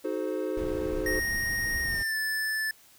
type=chord; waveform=triangle; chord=D# diminished seventh; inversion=none; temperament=equal with one note detuned; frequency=311.1 / 370 / 430.2 / 523.3 Hz; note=D#4 / F#4 / A4 / C5; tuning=0 / 0 / -39 / 0 cents; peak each=-32 dBFS; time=0.04-1.2 s; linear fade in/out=10 ms
type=noise; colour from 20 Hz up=brown; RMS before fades=-37 dBFS; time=0.57-2.03 s; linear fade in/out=2 ms
type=tone with pitch glide; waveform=square; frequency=1864.7 to 1749.9 Hz; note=A#6 to A6; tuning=0 to -10 cents; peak=-28 dBFS; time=1.06-2.71 s; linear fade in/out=2 ms; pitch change=-110 cents; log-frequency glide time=1.83-2.17 s
effects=white hiss -57 dBFS RMS until 2.98 s